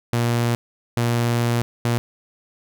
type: tone bursts at uneven times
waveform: sawtooth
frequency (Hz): 118.6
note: A#2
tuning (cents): +30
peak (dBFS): -14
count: 3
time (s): 0.13-0.55 / 0.97-1.62 / 1.85-1.98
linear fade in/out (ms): 0
effects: none

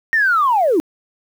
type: linear sweep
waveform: sine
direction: down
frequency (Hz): 1869 to 285.6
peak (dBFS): -11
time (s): 0.13-0.8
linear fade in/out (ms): 0
effects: tanh soft clip ceiling -7 dBFS + 7-bit

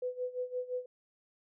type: tone with tremolo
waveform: sine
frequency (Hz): 500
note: B4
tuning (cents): +21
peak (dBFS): -31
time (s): 0.02-0.86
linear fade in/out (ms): 5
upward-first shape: sine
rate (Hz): 5.8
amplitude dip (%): 85
effects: none

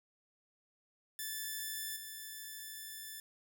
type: tone with level steps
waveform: 5% pulse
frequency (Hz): 1753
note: A6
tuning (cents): -7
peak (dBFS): -28 / -34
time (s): 1.19-3.2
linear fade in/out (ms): 2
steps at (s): 1.96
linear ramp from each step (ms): 5
effects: none

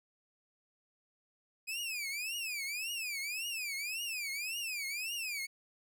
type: tone with vibrato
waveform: sawtooth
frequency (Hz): 2489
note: D#7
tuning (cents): 0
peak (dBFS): -33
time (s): 1.67-5.47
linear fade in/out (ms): 20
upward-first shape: triangle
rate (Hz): 1.8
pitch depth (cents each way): 270
effects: none

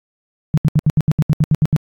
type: tone bursts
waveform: sine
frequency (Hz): 152.7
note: D#3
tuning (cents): -32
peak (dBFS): -9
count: 12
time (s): 0.54-1.763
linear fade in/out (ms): 0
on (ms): 35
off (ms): 73
effects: AAC 48 kbps

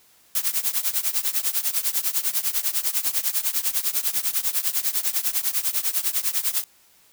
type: noise with tremolo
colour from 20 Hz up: blue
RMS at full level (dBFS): -20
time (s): 0.35-6.64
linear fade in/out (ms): 2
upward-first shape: triangle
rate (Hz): 10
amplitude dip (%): 95
effects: white hiss -57 dBFS RMS until 7.12 s

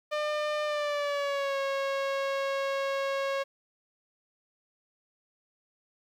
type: tone with pitch glide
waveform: sawtooth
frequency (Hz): 601 to 547.9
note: D5 to C#5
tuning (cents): +40 to -20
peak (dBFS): -24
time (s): 0.11-3.44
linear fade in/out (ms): 20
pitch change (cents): -160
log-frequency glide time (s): 0.64-1.58
effects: low-pass 4000 Hz 12 dB/octave + 10-bit

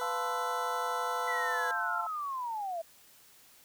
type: tone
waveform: 20% pulse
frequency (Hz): 497.4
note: B4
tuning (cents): +12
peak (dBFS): -31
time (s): 0-1.71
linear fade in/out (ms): 0
type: chord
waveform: sine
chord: F major seventh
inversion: none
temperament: equal with one note detuned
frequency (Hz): 698.5 / 880 / 1046.5 / 1326.9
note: F5 / A5 / C6 / E6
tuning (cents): 0 / 0 / 0 / +11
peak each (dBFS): -39 / -37 / -40 / -35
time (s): 0.01-2.07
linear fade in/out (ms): 5
type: linear sweep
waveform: sine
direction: down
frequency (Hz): 2000 to 642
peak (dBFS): -33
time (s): 1.27-2.82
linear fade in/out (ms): 10
effects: white hiss -59 dBFS RMS until 3.64 s

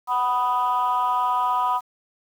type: chord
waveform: sine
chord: B major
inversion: second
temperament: equal with one note detuned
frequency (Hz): 746 / 987.8 / 1244.5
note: F#5 / B5 / D#6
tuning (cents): +14 / 0 / 0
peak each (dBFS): -25 / -20 / -24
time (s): 0.07-1.81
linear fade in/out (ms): 50
effects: tanh soft clip ceiling -14 dBFS + 8-bit

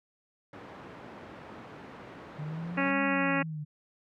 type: band-pass noise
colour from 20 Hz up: pink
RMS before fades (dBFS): -47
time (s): 0.53-2.91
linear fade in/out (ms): 2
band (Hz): 150 to 1700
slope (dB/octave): 12
type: exponential two-way sweep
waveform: sine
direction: up then down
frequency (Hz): 146.83 to 200.8 to 146.83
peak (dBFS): -34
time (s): 2.38-3.65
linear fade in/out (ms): 20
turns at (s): 3.01
type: harmonic tone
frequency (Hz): 276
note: C#4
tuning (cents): -7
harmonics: 1 / 2 / 3 / 4 / 5 / 6 / 7 / 8 / 9 / 10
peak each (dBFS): -30 / -34 / -37 / -36 / -36 / -36 / -34 / -40 / -36 / -41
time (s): 2.77-3.43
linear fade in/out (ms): 10
effects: none

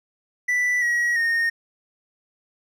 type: tone with pitch steps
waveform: triangle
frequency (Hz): 1975.5 / 1909.3 / 1845.3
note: B6 / A#6 / A#6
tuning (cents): 0 / +41 / -18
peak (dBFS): -17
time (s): 0.48-1.5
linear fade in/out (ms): 10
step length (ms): 340
effects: none

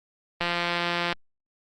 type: click train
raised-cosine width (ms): 0.3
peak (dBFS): -10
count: 125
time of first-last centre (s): 0.41-1.127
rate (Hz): 173
effects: Opus 24 kbps

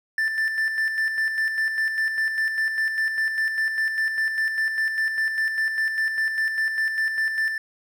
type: tone with tremolo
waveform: triangle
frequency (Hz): 1771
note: A6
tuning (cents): +11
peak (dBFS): -18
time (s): 0.18-7.58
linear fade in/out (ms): 2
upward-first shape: square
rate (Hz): 5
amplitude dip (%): 45
effects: none

